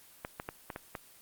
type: clicks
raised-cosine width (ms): 0.5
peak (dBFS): -22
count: 6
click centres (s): 0.249 / 0.399 / 0.489 / 0.702 / 0.761 / 0.952
effects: white hiss -57 dBFS RMS until 1.21 s + Opus 24 kbps